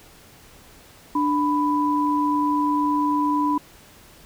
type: tone pair together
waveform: sine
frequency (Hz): 295.2 / 993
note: D4 / B5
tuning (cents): +9 / +9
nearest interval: octave + major sixth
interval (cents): 2100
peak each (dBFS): -21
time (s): 1.15-3.58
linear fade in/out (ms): 5
effects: pink hiss -49 dBFS RMS until 4.25 s